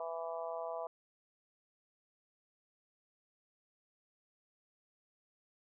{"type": "harmonic tone", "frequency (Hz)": 165.6, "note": "E3", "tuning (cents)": 8, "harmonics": [3, 4, 5, 6, 7], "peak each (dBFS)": [-45, -40, -48, -46, -50], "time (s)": [0, 0.87], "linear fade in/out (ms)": 2, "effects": []}